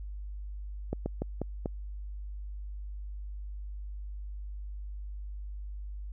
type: slowing click train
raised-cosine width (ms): 2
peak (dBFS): -18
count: 5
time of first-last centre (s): 0.93-1.658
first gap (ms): 130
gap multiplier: 1.23
effects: added 50 Hz sine -37 dBFS peak until 6.12 s